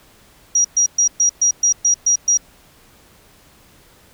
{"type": "tone bursts", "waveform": "sine", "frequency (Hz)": 5740, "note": "F8", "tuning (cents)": 47, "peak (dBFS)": -11, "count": 9, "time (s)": [0.55, 2.374], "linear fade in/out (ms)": 5, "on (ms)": 96, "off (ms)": 120, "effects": ["pink hiss -50 dBFS RMS until 4.13 s"]}